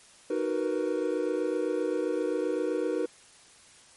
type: chord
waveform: triangle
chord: B major seventh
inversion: first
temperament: equal with one note detuned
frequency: 311.1 / 371.9 / 466.2 / 493.9 Hz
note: D#4 / F#4 / A#4 / B4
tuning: 0 / +9 / 0 / 0 cents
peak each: -30 dBFS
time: 0.3-3.06 s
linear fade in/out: 5 ms
effects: white hiss -55 dBFS RMS until 3.96 s + MP3 48 kbps